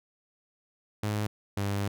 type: tone pair in turn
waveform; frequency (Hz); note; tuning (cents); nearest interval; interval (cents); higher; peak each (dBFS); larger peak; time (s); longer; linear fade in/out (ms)
sawtooth; 105.2 / 100.25; G#2 / G2; +23 / +39; minor second; 84; first; -24; neither; 1.03-1.27 / 1.57-1.88; second; 5
effects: none